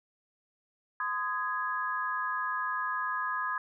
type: chord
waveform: sine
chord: Ab major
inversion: first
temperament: equal with one note detuned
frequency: 1024.4 / 1244.5 / 1661.2 Hz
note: C6 / Eb6 / Ab6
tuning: -37 / 0 / 0 cents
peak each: -34 dBFS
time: 1-3.58 s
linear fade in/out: 2 ms
effects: none